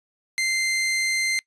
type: tone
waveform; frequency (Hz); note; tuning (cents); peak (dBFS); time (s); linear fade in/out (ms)
sawtooth; 2084; C7; -7; -18; 0.38-1.39; 0
effects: noise-tail reverb RT60 0.1 s tail -22 dB re dry + resampled to 22050 Hz